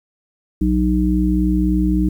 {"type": "harmonic tone", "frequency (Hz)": 61.74, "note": "B1", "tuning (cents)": 0, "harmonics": [1, 3, 5], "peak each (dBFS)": [-18, -18, -18], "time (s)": [0.61, 2.09], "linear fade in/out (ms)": 5, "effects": ["8-bit"]}